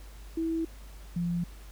sine tone pair in turn, 326.6 / 173.01 Hz, E4 / F3, -16 / -16 cents, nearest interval major seventh, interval 1100 cents, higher first, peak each -27 / -27 dBFS, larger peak neither, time 0.37-0.65 / 1.16-1.44 s, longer neither, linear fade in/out 5 ms, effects added 50 Hz sine -44 dBFS peak until 1.71 s + pink hiss -55 dBFS RMS until 1.71 s

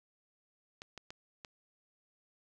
clicks, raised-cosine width 0.2 ms, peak -28 dBFS, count 4, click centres 0.819 / 0.977 / 1.105 / 1.448 s, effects none

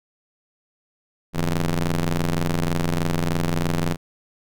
sawtooth ring-modulated tone, 86.2 Hz, F2, 22 cents flat, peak -13 dBFS, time 1.33-3.97 s, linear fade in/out 50 ms, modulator 74.5 Hz, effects none

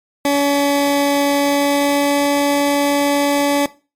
20% pulse tone with pitch glide, 283.8 to 285.6 Hz, C#4 to D4, +41 to -48 cents, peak -8 dBFS, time 0.25-3.66 s, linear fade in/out 2 ms, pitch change +11 cents, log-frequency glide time 1.31-2.27 s, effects noise-tail reverb RT60 0.3 s tail -18 dB re dry + MP3 64 kbps

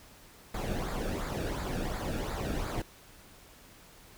brown noise with flanger, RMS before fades -34 dBFS, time 0.54-2.82 s, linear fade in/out 5 ms, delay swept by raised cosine 0.34 to 1.01 ms, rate 2.8 Hz, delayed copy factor -0.65, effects pink hiss -55 dBFS RMS until 4.17 s

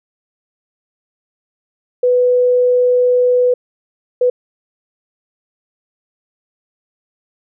sine tone bursts at uneven times, 495.8 Hz, B4, 7 cents sharp, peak -9 dBFS, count 2, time 2.03-3.54 / 4.21-4.3 s, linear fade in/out 5 ms, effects none

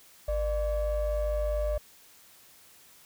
triangle ring-modulated tone, 273.6 Hz, C#4, 23 cents flat, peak -21 dBFS, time 0.28-1.78 s, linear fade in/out 5 ms, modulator 326 Hz, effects white hiss -56 dBFS RMS until 3.05 s

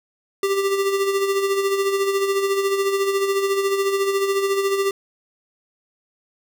square tone with tremolo, 393.6 Hz, G4, 7 cents sharp, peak -17 dBFS, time 0.43-4.91 s, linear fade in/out 2 ms, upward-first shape sine, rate 14 Hz, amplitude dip 50%, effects none

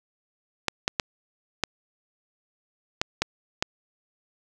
clicks, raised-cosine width 0.2 ms, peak -5 dBFS, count 7, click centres 0.683 / 0.879 / 0.998 / 1.637 / 3.015 / 3.22 / 3.625 s, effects 7-bit

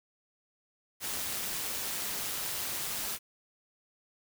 white noise with amplitude modulation, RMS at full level -33 dBFS, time 1-3.19 s, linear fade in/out 50 ms, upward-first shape sine, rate 198 Hz, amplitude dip 50%, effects none

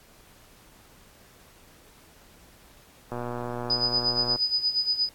click train, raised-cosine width 1 ms, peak -19 dBFS, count 151, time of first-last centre 3.12-4.36 s, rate 121 Hz
sine tone with tremolo, 4978 Hz, D#8, in tune, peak -20 dBFS, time 3.7-5.09 s, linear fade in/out 2 ms, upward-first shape sine, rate 8.5 Hz, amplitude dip 75%
effects pink hiss -55 dBFS RMS until 5.14 s + AAC 64 kbps

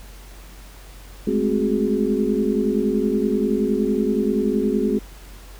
sine tone cluster, 208 / 218.6 / 263.2 / 368.7 / 417.3 Hz, G#3 / A3 / C4 / F#4 / G#4, +3 / -11 / +10 / -6 / +8 cents, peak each -24 dBFS, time 1.27-4.99 s, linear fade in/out 5 ms, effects added 47 Hz sine -39 dBFS peak until 5.59 s + pink hiss -46 dBFS RMS until 5.59 s

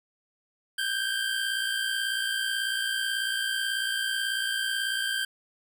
25% pulse tone pair together, 1545 / 1603.2 Hz, G6 / G6, -26 / +38 cents, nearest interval minor second, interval 64 cents, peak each -26 dBFS, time 0.78-5.25 s, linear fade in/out 5 ms, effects none

